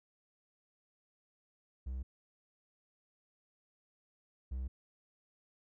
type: tone pair in turn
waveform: triangle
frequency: 64.3 / 64.3 Hz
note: C2 / C2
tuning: -30 / -30 cents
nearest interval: unison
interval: 0 cents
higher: neither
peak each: -35 / -34 dBFS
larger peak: second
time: 1.86-2.03 / 4.51-4.68 s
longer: neither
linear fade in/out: 10 ms
effects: none